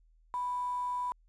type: tone with quantisation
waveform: sine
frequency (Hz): 987.8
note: B5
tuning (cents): 0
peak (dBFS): -31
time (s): 0.34-1.12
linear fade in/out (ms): 0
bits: 9
effects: added 40 Hz sine -61 dBFS peak until 1.28 s + resampled to 24000 Hz